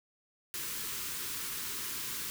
white band-stop noise, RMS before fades -38 dBFS, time 0.54-2.3 s, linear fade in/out 0 ms, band 480 to 960 Hz, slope 48 dB/octave, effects none

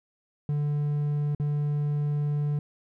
triangle tone with dropouts, 146.83 Hz, D3, in tune, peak -22 dBFS, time 0.49-2.59 s, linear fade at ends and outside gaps 2 ms, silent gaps 1.349-1.398 s, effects none

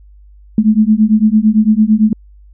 sine beating tone pair, 211.3 / 220.2 Hz, G#3 / A3, +30 / +2 cents, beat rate 8.9 Hz, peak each -10 dBFS, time 0.58-2.13 s, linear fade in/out 2 ms, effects added 50 Hz sine -38 dBFS peak until 2.53 s

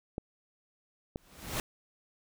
clicks, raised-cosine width 2 ms, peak -21 dBFS, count 2, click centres 0.181 / 1.159 s
pink noise with exponential growth, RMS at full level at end -31 dBFS, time 1.17-1.6 s, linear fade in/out 1 ms, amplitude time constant 93 ms
effects none

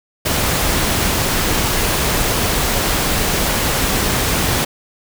pink noise, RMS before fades -17 dBFS, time 0.25-4.65 s, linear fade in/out 10 ms, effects none

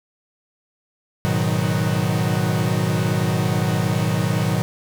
45% pulse chord, G# minor seventh, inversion none, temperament equal with one note detuned, 105.82 / 123.47 / 155.56 / 185 Hz, G#2 / B2 / D#3 / F#3, +33 / 0 / 0 / 0 cents, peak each -24 / -24 / -23 / -24 dBFS, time 1.25-4.62 s, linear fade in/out 0 ms, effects none

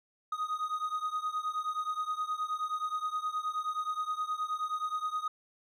triangle beating tone pair, 1243 / 1252.5 Hz, D#6 / D#6, -2 / +11 cents, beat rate 9.5 Hz, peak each -32 / -34 dBFS, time 0.32-5.28 s, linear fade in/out 5 ms, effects none

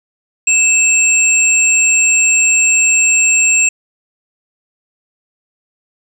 sine tone pair together, 2637 / 7459 Hz, E7 / A#8, 0 / 0 cents, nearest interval octave + tritone, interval 1800 cents, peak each -11 dBFS, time 0.47-3.69 s, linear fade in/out 5 ms, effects 7-bit

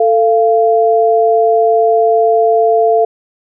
sine tone pair together, 444.4 / 689.2 Hz, A4 / F5, +17 / -23 cents, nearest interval minor sixth, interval 760 cents, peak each -10 dBFS, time 0-3.05 s, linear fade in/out 5 ms, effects none

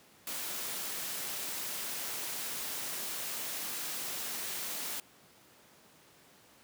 white noise, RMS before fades -38 dBFS, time 0.27-5 s, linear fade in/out 2 ms, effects pink hiss -60 dBFS RMS until 6.63 s + high-pass 150 Hz 12 dB/octave

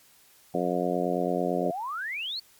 harmonic tone, 89 Hz, F2, 33 cents sharp, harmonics 2 / 3 / 4 / 5 / 6 / 7 / 8, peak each -32 / -32 / -32 / -32 / -32 / -32 / -32 dBFS, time 0.54-1.71 s, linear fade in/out 5 ms
sine exponential sweep, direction up, 503 to 4513 Hz, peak -30 dBFS, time 1.61-2.4 s, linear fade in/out 10 ms
effects white hiss -58 dBFS RMS until 2.59 s + MP3 96 kbps

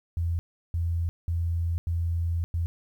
sine tone bursts at uneven times, 84.5 Hz, E2, 43 cents sharp, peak -24 dBFS, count 5, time 0.17-0.39 / 0.74-1.09 / 1.28-1.78 / 1.87-2.44 / 2.54-2.66 s, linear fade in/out 0 ms, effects 10-bit

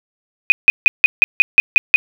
sine tone bursts, 2489 Hz, D#7, in tune, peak -3 dBFS, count 9, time 0.5-1.96 s, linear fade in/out 0 ms, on 20 ms, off 160 ms, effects none

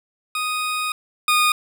20% pulse tone pair in turn, 1244.5 / 1230.2 Hz, D#6 / D#6, 0 / -20 cents, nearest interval unison, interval 20 cents, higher first, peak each -17 / -10 dBFS, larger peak second, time 0.35-0.92 / 1.28-1.52 s, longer first, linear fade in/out 2 ms, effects none

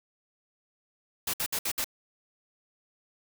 white noise bursts, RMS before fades -30 dBFS, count 5, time 1.27-1.844 s, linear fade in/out 5 ms, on 66 ms, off 61 ms, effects none

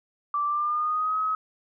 sine tone with pitch glide, 1169 to 1274.8 Hz, D6 to D#6, -8 to +42 cents, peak -23 dBFS, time 0.34-1.35 s, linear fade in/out 2 ms, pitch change +150 cents, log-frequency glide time 0.45-1.18 s, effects none

